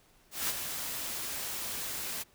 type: noise with ADSR envelope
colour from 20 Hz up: white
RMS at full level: -30 dBFS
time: 0.31-2.24 s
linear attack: 180 ms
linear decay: 31 ms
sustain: -7 dB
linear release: 26 ms
effects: pink hiss -64 dBFS RMS until 2.34 s